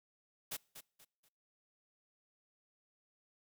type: noise with echo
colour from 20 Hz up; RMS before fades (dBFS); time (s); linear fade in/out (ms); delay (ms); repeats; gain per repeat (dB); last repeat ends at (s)
white; -41; 0.51-0.57; 10; 240; 3; -10; 1.29
effects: noise-tail reverb RT60 0.6 s tail -26 dB re dry